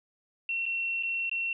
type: tone with dropouts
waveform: sine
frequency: 2719 Hz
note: F7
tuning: 47 cents flat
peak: -28 dBFS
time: 0.49-1.53 s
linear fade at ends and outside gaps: 2 ms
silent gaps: 0.656-0.662 / 1.027-1.033 / 1.296-1.314 s
effects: none